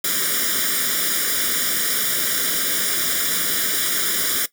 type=noise with comb filter; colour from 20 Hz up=white; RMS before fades=-21 dBFS; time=0.04-4.46 s; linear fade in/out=5 ms; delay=0.57 ms; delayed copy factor=+1; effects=noise-tail reverb RT60 0.1 s tail -17 dB re dry + high-pass 200 Hz 12 dB/octave